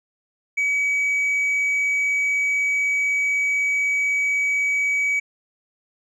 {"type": "tone with tanh clipping", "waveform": "sine", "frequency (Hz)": 2274, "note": "C#7", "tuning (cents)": 44, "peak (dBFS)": -19, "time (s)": [0.57, 5.2], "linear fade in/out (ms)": 10, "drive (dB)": 2, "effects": []}